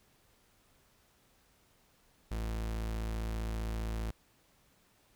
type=tone; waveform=40% pulse; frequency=55.2 Hz; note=A1; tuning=6 cents sharp; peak=-33 dBFS; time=2.31-4.11 s; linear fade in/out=5 ms; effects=pink hiss -68 dBFS RMS until 5.15 s